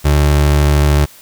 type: tone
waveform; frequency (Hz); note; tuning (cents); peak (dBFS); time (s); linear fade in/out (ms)
30% pulse; 73.2; D2; -5; -6; 0.04-1.06; 20
effects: white hiss -41 dBFS RMS until 1.21 s